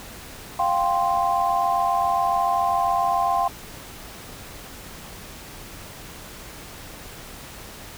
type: chord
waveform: sine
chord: F suspended second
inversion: none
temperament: just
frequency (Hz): 698.5 / 785.8 / 1047.7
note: F5 / G5 / C6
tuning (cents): 0 / +4 / +2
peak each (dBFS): -23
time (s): 0.59-3.48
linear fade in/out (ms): 5
effects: pink hiss -40 dBFS RMS until 7.97 s